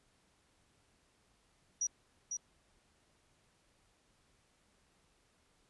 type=tone with echo; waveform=sine; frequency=5800 Hz; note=F#8; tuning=35 cents flat; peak=-31 dBFS; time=1.81-1.87 s; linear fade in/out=5 ms; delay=500 ms; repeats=1; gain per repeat=-5 dB; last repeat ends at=2.37 s; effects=pink hiss -72 dBFS RMS until 5.69 s + resampled to 24000 Hz